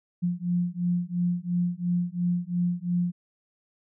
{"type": "beating tone pair", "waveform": "sine", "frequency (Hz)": [174.61, 177.51], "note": ["F3", "F3"], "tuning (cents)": [0, 28], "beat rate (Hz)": 2.9, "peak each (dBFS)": -27, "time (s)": [0.22, 3.12], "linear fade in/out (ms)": 20, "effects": []}